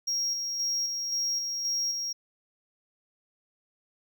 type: tone with tremolo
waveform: triangle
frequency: 5600 Hz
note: F8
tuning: 4 cents sharp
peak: -25 dBFS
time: 0.07-2.13 s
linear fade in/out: 10 ms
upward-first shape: square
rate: 1.9 Hz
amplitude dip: 35%
effects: none